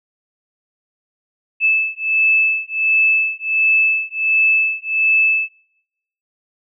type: beating tone pair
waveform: sine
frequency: 2620 / 2621.4 Hz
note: E7 / E7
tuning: -11 / -10 cents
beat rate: 1.4 Hz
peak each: -16 dBFS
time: 1.6-5.49 s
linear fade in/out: 50 ms
effects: noise-tail reverb RT60 0.8 s tail -21 dB re dry